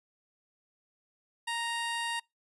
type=tone; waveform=15% pulse; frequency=932.3 Hz; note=A#5; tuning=in tune; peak=-25 dBFS; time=1.47-2.2 s; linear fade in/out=10 ms; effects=noise-tail reverb RT60 0.2 s tail -26 dB re dry + resampled to 24000 Hz